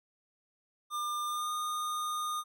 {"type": "tone with pitch glide", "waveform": "square", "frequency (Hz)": [1200, 1224.5], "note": ["D6", "D#6"], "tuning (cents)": [37, -28], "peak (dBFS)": -33, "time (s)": [0.9, 2.44], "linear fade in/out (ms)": 50, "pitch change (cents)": 35, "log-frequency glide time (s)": [1.26, 1.52], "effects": []}